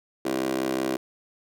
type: tone with high-pass filter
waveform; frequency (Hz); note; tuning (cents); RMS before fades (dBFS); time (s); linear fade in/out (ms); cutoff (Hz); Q
15% pulse; 65.41; C2; 0; -27; 0.25-0.97; 5; 370; 5.7
effects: none